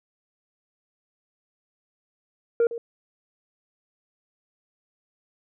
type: tone with echo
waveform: sine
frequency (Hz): 467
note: A#4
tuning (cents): +3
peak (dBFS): -14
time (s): 2.6-2.67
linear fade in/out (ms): 2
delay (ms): 110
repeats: 1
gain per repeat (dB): -15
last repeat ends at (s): 2.78
effects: tanh soft clip ceiling -16 dBFS